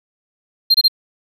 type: tone bursts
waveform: triangle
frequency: 4186 Hz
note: C8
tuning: in tune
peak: -7 dBFS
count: 3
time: 0.7-0.882 s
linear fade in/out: 10 ms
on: 44 ms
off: 25 ms
effects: none